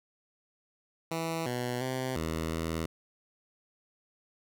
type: tone with pitch steps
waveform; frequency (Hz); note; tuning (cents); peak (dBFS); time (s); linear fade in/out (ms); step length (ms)
10% pulse; 164 / 123.4 / 129.5 / 80.5 / 81.5; E3 / B2 / C3 / E2 / E2; -9 / -1 / -17 / -41 / -19; -23; 1.11-2.86; 5; 350
effects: none